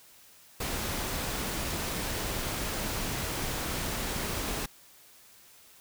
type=noise; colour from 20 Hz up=pink; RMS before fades=-33 dBFS; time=0.6-4.66 s; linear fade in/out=5 ms; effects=white hiss -56 dBFS RMS until 5.8 s